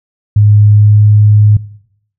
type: tone with pitch glide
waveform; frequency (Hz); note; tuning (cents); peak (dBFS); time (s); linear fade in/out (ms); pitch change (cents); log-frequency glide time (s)
sine; 104.5 to 105.11; G#2 to G#2; +11 to +21; -3; 0.36-1.57; 5; +10; 0.71-1.01
effects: noise-tail reverb RT60 0.7 s tail -19 dB re dry